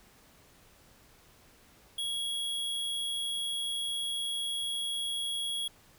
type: tone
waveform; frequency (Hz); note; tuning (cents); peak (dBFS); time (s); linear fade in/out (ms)
square; 3322; G#7; 0; -32; 1.98-5.68; 5
effects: pink hiss -60 dBFS RMS until 5.98 s